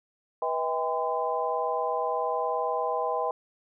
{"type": "tone cluster", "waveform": "sine", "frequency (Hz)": [490.2, 639, 800, 1021], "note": ["B4", "D#5", "G5", "C6"], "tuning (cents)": [-13, 46, 35, -43], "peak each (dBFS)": -31, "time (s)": [0.42, 3.31], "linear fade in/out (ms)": 2, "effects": []}